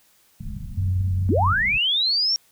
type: low-pass noise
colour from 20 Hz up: pink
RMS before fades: -33 dBFS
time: 0.4-1.78 s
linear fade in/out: 5 ms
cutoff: 230 Hz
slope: 96 dB/octave
type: tone with vibrato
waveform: sine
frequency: 93 Hz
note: F#2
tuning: 9 cents sharp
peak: -19 dBFS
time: 0.77-1.53 s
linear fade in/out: 10 ms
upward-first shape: sine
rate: 4.6 Hz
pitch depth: 18 cents each way
type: linear sweep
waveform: sine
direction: up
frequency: 180.2 to 5620 Hz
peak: -18 dBFS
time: 1.29-2.36 s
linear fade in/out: 0 ms
effects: white hiss -59 dBFS RMS until 2.51 s